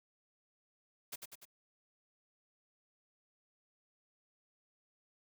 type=noise with echo; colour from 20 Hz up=white; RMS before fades=-43 dBFS; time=1.12-1.16 s; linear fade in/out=10 ms; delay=98 ms; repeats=3; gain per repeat=-4 dB; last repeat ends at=1.454 s; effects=none